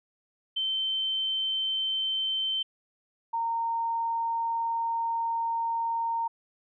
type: tone pair in turn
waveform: sine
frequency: 3096 / 920.4 Hz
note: G7 / A#5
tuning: -22 / -22 cents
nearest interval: octave + major sixth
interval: 2100 cents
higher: first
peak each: -26 dBFS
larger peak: neither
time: 0.56-2.63 / 3.33-6.28 s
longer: second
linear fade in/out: 10 ms
effects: none